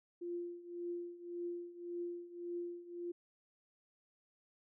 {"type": "tone with tremolo", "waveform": "sine", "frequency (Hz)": 347.9, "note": "F4", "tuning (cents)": -7, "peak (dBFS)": -37, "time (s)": [0.21, 3.12], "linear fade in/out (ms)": 10, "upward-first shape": "triangle", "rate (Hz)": 1.8, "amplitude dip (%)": 85, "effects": []}